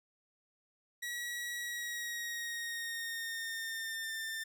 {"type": "tone with pitch glide", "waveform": "sawtooth", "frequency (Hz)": [1921, 1792.4], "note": ["B6", "A6"], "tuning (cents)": [-48, 32], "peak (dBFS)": -34, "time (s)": [1.02, 4.44], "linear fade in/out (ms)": 10, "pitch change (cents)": -120, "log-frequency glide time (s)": [1.58, 4.15], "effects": []}